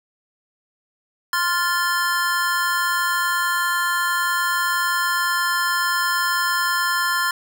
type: chord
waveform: square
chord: F major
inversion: second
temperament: just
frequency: 1047.7 / 1396.9 / 1746.1 Hz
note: C6 / F6 / A6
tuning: +2 / 0 / -14 cents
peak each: -24 dBFS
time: 1.33-7.31 s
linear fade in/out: 2 ms
effects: none